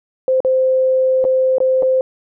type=tone with dropouts; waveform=sine; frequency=520 Hz; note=C5; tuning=11 cents flat; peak=-11 dBFS; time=0.28-2.01 s; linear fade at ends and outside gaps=1 ms; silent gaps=0.404-0.448 / 1.242-1.25 / 1.583-1.603 / 1.824-1.83 s; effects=none